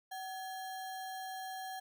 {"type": "tone with sample-and-hold", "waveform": "sine", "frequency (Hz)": 757, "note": "F#5", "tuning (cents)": 39, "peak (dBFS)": -40, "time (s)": [0.11, 1.8], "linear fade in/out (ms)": 10, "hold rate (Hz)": 2450, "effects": []}